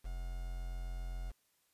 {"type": "tone with quantisation", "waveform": "triangle", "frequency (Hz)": 43.75, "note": "F1", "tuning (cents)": 4, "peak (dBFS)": -36, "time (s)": [0.04, 1.32], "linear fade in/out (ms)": 20, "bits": 9, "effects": ["white hiss -75 dBFS RMS until 1.73 s", "resampled to 32000 Hz"]}